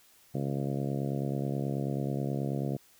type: harmonic tone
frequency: 69.3 Hz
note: C#2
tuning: in tune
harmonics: 2 / 3 / 4 / 5 / 6 / 7 / 8 / 9 / 10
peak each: -32 / -36 / -38 / -40 / -42 / -43 / -44 / -45 / -46 dBFS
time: 0.34-2.77 s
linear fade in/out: 10 ms
effects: white hiss -61 dBFS RMS until 2.99 s